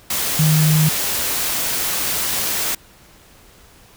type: tone in noise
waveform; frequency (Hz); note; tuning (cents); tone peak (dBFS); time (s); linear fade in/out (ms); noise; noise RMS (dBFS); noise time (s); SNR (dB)
sine; 155.1; D#3; -5; -12; 0.39-0.89; 5; white; -21; 0.1-2.75; +6
effects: pink hiss -48 dBFS RMS until 3.96 s